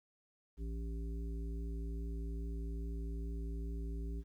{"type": "harmonic tone", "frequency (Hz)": 56.4, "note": "A1", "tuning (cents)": 44, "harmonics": [1, 3, 5, 7], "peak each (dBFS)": [-38, -49, -51, -53], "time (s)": [0.57, 4.24], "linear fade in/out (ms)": 50, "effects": ["12-bit"]}